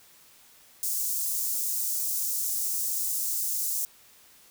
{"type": "high-pass noise", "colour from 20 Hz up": "white", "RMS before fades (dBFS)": -29, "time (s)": [0.83, 3.85], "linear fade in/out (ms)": 0, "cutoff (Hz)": 6100, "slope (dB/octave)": 24, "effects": ["white hiss -56 dBFS RMS until 4.5 s"]}